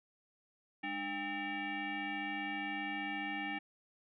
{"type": "tone with frequency modulation", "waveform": "sine", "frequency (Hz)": 1300, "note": "E6", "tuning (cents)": -24, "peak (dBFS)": -36, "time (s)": [0.83, 3.59], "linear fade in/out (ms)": 10, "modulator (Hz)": 501, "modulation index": 2.6, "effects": []}